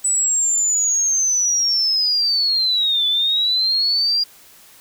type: linear two-way sweep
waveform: sine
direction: down then up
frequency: 7970 to 3465 to 4816 Hz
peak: -15 dBFS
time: 0.04-4.24 s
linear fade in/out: 10 ms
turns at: 3.07 s
effects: white hiss -47 dBFS RMS until 4.8 s